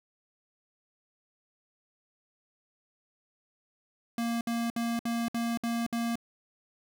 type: tone bursts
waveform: square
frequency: 233.1 Hz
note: A#3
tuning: in tune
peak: -29 dBFS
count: 7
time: 4.18-6.156 s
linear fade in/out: 2 ms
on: 230 ms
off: 61 ms
effects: none